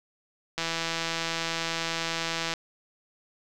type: click train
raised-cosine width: 0.2 ms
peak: -12 dBFS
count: 324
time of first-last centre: 0.58-2.538 s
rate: 165 Hz
effects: none